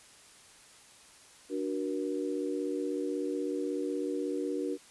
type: chord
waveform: sine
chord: D augmented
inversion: none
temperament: equal with one note detuned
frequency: 293.7 / 370 / 475.4 Hz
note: D4 / F#4 / A#4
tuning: 0 / 0 / +34 cents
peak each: -34 / -35 / -36 dBFS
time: 1.49-4.78 s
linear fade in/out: 50 ms
effects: white hiss -56 dBFS RMS until 4.9 s + resampled to 24000 Hz